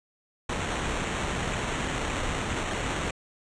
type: noise with sample-and-hold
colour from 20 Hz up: pink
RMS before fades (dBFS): -30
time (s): 0.49-3.11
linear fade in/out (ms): 5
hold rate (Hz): 4900
effects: resampled to 22050 Hz